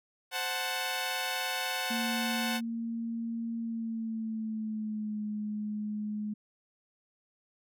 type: chord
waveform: 10% pulse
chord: F# diminished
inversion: second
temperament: equal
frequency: 523.3 / 740 / 880 Hz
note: C5 / F#5 / A5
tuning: 0 / 0 / 0 cents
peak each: -30 / -25 / -29 dBFS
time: 0.31-2.61 s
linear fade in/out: 50 ms
type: tone with pitch glide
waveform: sine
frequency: 230 to 210.9 Hz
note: A#3 to G#3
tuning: -23 to +27 cents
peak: -32 dBFS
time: 1.9-6.34 s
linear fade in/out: 10 ms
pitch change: -150 cents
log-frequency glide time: 3.58-5.23 s
effects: none